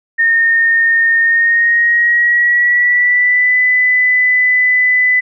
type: tone with pitch glide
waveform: sine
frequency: 1834 to 2000 Hz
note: A#6 to B6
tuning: -29 to +21 cents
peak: -8 dBFS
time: 0.18-5.21 s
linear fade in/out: 20 ms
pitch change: +150 cents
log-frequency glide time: 1.21-3.57 s
effects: none